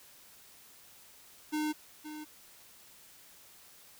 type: tone with echo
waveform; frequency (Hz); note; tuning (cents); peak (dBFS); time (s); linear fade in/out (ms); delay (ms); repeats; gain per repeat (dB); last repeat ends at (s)
square; 304.7; D#4; -36; -31; 1.52-1.73; 20; 520; 1; -11; 2.25
effects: white hiss -57 dBFS RMS until 3.99 s